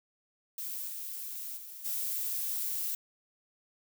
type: noise with level steps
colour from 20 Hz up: violet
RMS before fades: -38 / -40 / -46 / -34 dBFS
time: 0.58-2.95 s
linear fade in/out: 2 ms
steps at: 0.87 / 1.56 / 1.84 s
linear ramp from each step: 20 ms
effects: none